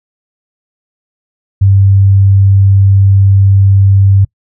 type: tone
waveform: sine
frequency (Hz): 98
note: G2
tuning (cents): 0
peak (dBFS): -3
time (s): 1.61-4.25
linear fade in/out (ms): 10
effects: noise-tail reverb RT60 0.1 s tail -25 dB re dry